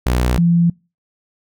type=tone pair in turn; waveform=sawtooth / sine; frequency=61.4 / 170.68 Hz; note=B1 / F3; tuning=-9 / -39 cents; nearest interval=octave + tritone; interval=1770 cents; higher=second; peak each=-10 dBFS; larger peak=neither; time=0.06-0.38 / 0.38-0.7 s; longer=neither; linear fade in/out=5 ms; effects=noise-tail reverb RT60 0.3 s tail -26 dB re dry